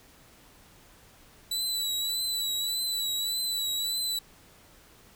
sawtooth tone with vibrato, 3951 Hz, B7, in tune, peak -25 dBFS, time 1.51-4.19 s, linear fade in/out 5 ms, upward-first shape triangle, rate 1.7 Hz, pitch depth 48 cents each way, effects pink hiss -56 dBFS RMS until 5.15 s

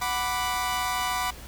sawtooth chord, B minor, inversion second, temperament equal, 740 / 987.8 / 1174.7 Hz, F#5 / B5 / D6, 0 / 0 / 0 cents, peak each -27 / -25 / -28 dBFS, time 0.01-1.31 s, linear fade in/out 10 ms, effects added 60 Hz sine -43 dBFS peak until 1.47 s + pink hiss -45 dBFS RMS until 1.47 s

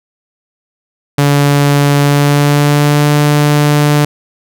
sawtooth tone with pitch glide, 143.2 to 147.4 Hz, D3 to D3, -43 to +7 cents, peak -3 dBFS, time 1.18-4.05 s, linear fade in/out 5 ms, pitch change +50 cents, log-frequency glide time 2.01-3.11 s, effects none

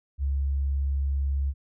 sine tone, 69.1 Hz, C#2, 5 cents flat, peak -23 dBFS, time 0.18-1.54 s, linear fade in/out 50 ms, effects none

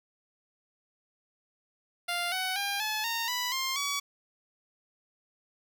10% pulse tone with pitch steps, 698.5 / 748.6 / 802.4 / 860 / 921.7 / 987.8 / 1058.7 / 1134.7 Hz, F5 / F#5 / G5 / A5 / A#5 / B5 / C6 / C#6, 0 / +20 / +40 / -40 / -20 / 0 / +20 / +40 cents, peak -21 dBFS, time 2.08-4 s, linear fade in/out 10 ms, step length 240 ms, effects none

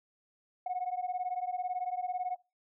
sine beating tone pair, 721 / 739 Hz, F#5 / F#5, -45 / -2 cents, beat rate 18 Hz, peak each -34 / -34 dBFS, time 0.66-2.36 s, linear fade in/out 5 ms, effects noise-tail reverb RT60 0.3 s tail -25 dB re dry + tanh soft clip ceiling -27 dBFS

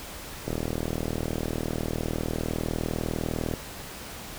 click train, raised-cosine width 2 ms, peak -15 dBFS, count 123, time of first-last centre 0.48-3.538 s, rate 39.9 Hz, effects pink hiss -40 dBFS RMS until 4.38 s

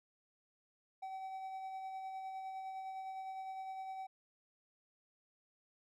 triangle tone with tremolo, 764 Hz, G5, 45 cents flat, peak -39 dBFS, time 1.02-4.07 s, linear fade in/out 10 ms, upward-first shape sine, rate 9.8 Hz, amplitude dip 30%, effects none

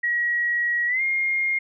sine tone with pitch glide, 1909 to 2130 Hz, A#6 to C7, +41 to +30 cents, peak -20 dBFS, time 0.03-1.59 s, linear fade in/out 10 ms, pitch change +189 cents, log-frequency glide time 0.87-1.02 s, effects none

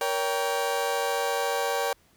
30% pulse chord, G diminished, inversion first, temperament just, 470.4 / 564.5 / 784 Hz, Bb4 / Db5 / G5, +16 / +31 / 0 cents, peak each -27 dBFS, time 0.01-1.93 s, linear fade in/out 2 ms, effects pink hiss -62 dBFS RMS until 2.16 s

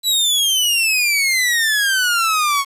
sawtooth exponential sweep, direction down, 3980 to 1095 Hz, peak -11 dBFS, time 0.03-2.65 s, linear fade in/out 50 ms, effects resampled to 32000 Hz + 7-bit

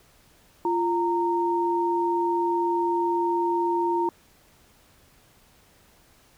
sine tone pair together, 346.1 / 924 Hz, F4 / A#5, -16 / -16 cents, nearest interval octave + perfect fourth, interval 1700 cents, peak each -24 dBFS, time 0.65-4.09 s, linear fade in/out 2 ms, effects pink hiss -58 dBFS RMS until 6.37 s

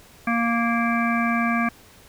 harmonic tone, 233.1 Hz, A#3, in tune, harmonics 1 / 3 / 5 / 7 / 9 / 10, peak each -22 / -28 / -26 / -28 / -35 / -29 dBFS, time 0.27-1.69 s, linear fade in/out 5 ms, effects pink hiss -50 dBFS RMS until 2.08 s

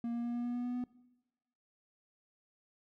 triangle tone with pitch steps, 234.7 / 236.5 / 238.3 / 240 / 241.9 / 243.7 / 245.5 / 247.4 Hz, A#3 / A#3 / A#3 / B3 / B3 / B3 / B3 / B3, +12 / +25 / +38 / -49 / -36 / -23 / -10 / +3 cents, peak -32 dBFS, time 0.04-0.84 s, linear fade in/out 2 ms, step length 100 ms, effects noise-tail reverb RT60 1.0 s tail -20 dB re dry

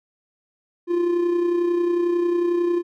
triangle tone with amplitude modulation, 347.7 Hz, F4, 8 cents flat, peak -14 dBFS, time 0.87-2.83 s, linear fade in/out 50 ms, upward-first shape sine, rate 31.1 Hz, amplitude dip 45%, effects none

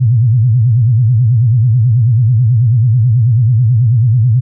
sine tone with vibrato, 117.6 Hz, A#2, 16 cents sharp, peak -6 dBFS, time 0-4.41 s, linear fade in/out 20 ms, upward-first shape sine, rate 9.2 Hz, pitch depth 180 cents each way, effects none

